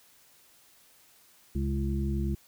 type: harmonic tone with a mistuned harmonic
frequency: 68 Hz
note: C#2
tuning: 33 cents flat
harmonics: 1 / 2 / 3 / 5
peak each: -29 / -34 / -33 / -37 dBFS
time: 1.55-2.35 s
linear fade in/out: 5 ms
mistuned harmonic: 3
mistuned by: +25 cents
effects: white hiss -60 dBFS RMS until 2.47 s